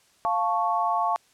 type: chord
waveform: sine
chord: F augmented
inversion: none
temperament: equal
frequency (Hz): 698.5 / 880 / 1108.7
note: F5 / A5 / C#6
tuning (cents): 0 / 0 / 0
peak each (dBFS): -26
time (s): 0.25-1.16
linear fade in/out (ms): 0
effects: white hiss -61 dBFS RMS until 1.33 s + low-pass 9000 Hz 12 dB/octave

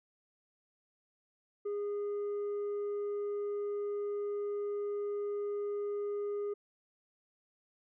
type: tone with tanh clipping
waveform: sine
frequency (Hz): 410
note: G#4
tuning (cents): -22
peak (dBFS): -34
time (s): 1.65-6.54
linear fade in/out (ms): 10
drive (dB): 3
effects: none

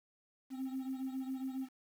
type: beating tone pair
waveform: triangle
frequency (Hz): 261.6 / 268.9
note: C4 / C4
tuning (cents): 0 / +47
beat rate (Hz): 7.3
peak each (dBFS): -35 / -40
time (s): 0.5-1.69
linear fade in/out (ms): 50
effects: tanh soft clip ceiling -33 dBFS + 10-bit

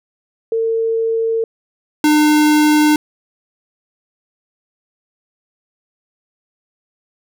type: tone pair in turn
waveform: sine / square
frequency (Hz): 452.3 / 301.9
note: A4 / D4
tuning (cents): +48 / +48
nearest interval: perfect fifth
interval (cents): 700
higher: first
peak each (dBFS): -14 / -10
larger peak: second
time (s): 0.52-1.44 / 2.04-2.96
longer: neither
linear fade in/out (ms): 2
effects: none

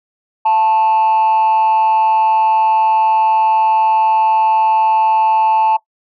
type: tone with amplitude modulation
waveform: sine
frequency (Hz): 880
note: A5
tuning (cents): 0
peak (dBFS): -5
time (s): 0.45-5.77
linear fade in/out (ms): 10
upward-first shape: sine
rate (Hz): 196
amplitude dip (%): 55
effects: noise-tail reverb RT60 0.1 s tail -18 dB re dry + tanh soft clip ceiling -7 dBFS

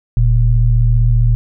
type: tone pair together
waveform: sine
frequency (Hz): 41.15 / 116.4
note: E1 / A#2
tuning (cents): -2 / -2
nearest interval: octave + tritone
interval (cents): 1800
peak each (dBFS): -11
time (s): 0.17-1.35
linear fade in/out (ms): 0
effects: none

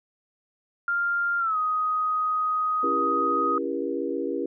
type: tone with pitch glide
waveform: sine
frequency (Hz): 1396.9 to 1251.7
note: F6 to D#6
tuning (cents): 0 to +10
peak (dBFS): -22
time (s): 0.88-3.58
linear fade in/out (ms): 2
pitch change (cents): -190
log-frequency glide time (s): 1.39-1.57
type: chord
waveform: sine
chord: C# diminished seventh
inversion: none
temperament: just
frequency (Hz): 277.2 / 332.6 / 399.1 / 479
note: C#4 / E4 / G4 / Bb4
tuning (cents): 0 / +16 / +31 / +47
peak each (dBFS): -31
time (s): 2.83-4.46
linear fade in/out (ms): 5
effects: none

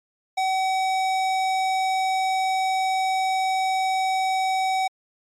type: tone with hard clipping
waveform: sine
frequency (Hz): 759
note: F#5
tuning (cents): +44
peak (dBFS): -22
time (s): 0.37-4.88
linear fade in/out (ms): 10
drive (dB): 16
effects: MP3 64 kbps

